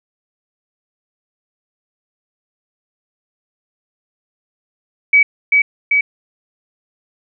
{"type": "tone with echo", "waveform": "sine", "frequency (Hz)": 2277, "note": "C#7", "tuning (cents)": 46, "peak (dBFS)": -6, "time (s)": [5.13, 5.23], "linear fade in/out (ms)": 5, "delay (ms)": 390, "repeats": 2, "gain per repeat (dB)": -2, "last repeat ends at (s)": 6.01, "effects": []}